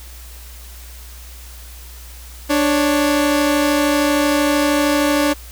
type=tone pair together; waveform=sawtooth; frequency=293.7 / 554.4 Hz; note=D4 / C#5; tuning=0 / 0 cents; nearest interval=major seventh; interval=1100 cents; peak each=-11 / -16 dBFS; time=2.49-5.34 s; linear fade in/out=20 ms; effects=added 60 Hz sine -35 dBFS peak until 5.51 s + white hiss -41 dBFS RMS until 5.51 s